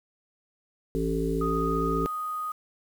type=harmonic tone; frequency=55 Hz; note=A1; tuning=in tune; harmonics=1 / 3 / 5 / 7 / 8; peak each=-31 / -31 / -31 / -31 / -31 dBFS; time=0.95-2.06 s; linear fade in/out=0 ms
type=tone; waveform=sine; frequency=1244.5 Hz; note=D#6; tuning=in tune; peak=-29 dBFS; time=1.41-2.52 s; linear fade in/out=5 ms
effects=8-bit